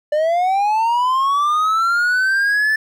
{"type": "linear sweep", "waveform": "triangle", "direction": "up", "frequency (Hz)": [589, 1760], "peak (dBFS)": -12, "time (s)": [0.12, 2.76], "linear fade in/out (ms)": 5, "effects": []}